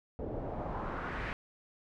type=noise with low-pass filter sweep; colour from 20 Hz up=pink; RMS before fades=-38 dBFS; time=0.19-1.33 s; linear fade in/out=0 ms; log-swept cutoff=470 to 2100 Hz; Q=2; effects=none